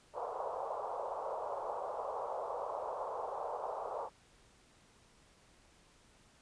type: band-pass noise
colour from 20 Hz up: pink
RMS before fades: -40 dBFS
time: 0.13-4.1 s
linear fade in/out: 50 ms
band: 470 to 1100 Hz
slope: 48 dB/octave
effects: pink hiss -65 dBFS RMS until 6.41 s + resampled to 22050 Hz